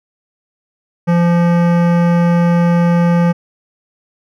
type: tone with hard clipping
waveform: sine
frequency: 172.2 Hz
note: F3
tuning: 24 cents flat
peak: -11 dBFS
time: 1.07-3.33 s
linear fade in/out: 20 ms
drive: 17 dB
effects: none